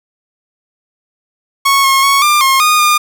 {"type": "tone with pitch steps", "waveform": "sawtooth", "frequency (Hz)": [1103, 1082, 1108, 1194, 1073, 1229, 1212], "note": ["C#6", "C#6", "C#6", "D6", "C6", "D#6", "D#6"], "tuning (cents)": [-9, -42, -1, 28, 43, -22, -46], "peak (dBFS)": -4, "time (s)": [1.65, 2.98], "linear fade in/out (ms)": 10, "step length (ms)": 190, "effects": []}